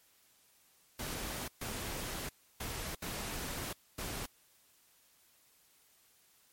pink noise bursts at uneven times, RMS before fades -40 dBFS, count 5, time 0.99-1.48 / 1.61-2.29 / 2.6-2.95 / 3.02-3.73 / 3.98-4.26 s, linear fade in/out 5 ms, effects white hiss -67 dBFS RMS until 6.52 s + MP3 64 kbps

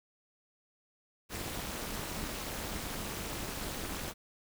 pink noise with amplitude modulation, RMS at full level -35 dBFS, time 1.29-4.14 s, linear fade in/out 50 ms, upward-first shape sine, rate 250 Hz, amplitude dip 90%, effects none

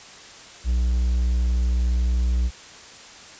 triangle tone, 60.8 Hz, B1, 26 cents flat, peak -16 dBFS, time 0.64-2.51 s, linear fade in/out 50 ms, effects white hiss -43 dBFS RMS until 3.39 s + resampled to 16000 Hz

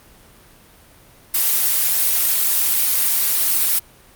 blue noise, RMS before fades -17 dBFS, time 1.34-3.79 s, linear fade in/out 5 ms, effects pink hiss -48 dBFS RMS until 4.15 s + Opus 32 kbps

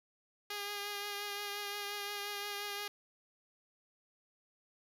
5% pulse tone with vibrato, 408.3 Hz, G#4, 29 cents flat, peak -27 dBFS, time 0.5-2.88 s, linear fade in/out 5 ms, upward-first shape triangle, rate 5.7 Hz, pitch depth 25 cents each way, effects none

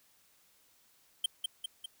square tone with echo, 3136 Hz, G7, in tune, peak -27 dBFS, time 1.24-1.26 s, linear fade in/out 5 ms, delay 200 ms, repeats 3, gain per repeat -4 dB, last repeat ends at 1.86 s, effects white hiss -67 dBFS RMS until 2 s

